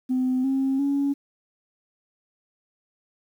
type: tone with pitch steps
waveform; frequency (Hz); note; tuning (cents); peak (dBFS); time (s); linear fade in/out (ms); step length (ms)
sine; 256 / 268 / 280.5; C4 / C4 / C#4; -38 / +42 / +21; -19; 0.09-1.14; 20; 350
effects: tanh soft clip ceiling -17 dBFS + 9-bit